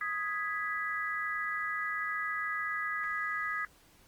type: chord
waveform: sine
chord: G# minor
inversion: second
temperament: equal with one note detuned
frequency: 1250.3 / 1661.2 / 1975.5 Hz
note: D#6 / G#6 / B6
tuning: +8 / 0 / 0 cents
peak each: -36 / -36 / -36 dBFS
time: 0.01-3.65 s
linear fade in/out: 2 ms
effects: pink hiss -62 dBFS RMS until 4.07 s + Opus 32 kbps